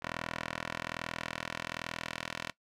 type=tone with band-pass filter sweep; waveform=10% pulse; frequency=41.2 Hz; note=E1; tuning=in tune; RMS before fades=-40 dBFS; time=0.02-2.51 s; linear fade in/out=10 ms; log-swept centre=1700 to 2700 Hz; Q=0.81; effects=noise-tail reverb RT60 0.1 s tail -19 dB re dry